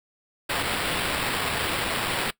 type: noise with sample-and-hold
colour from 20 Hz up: blue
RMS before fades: -27 dBFS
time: 0.49-2.31 s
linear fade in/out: 10 ms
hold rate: 6300 Hz
effects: noise-tail reverb RT60 0.1 s tail -20 dB re dry